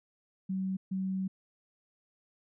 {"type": "tone bursts at uneven times", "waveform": "sine", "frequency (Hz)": 189.7, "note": "F#3", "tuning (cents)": 43, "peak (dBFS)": -30, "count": 2, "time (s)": [[0.49, 0.77], [0.91, 1.28]], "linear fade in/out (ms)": 10, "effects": []}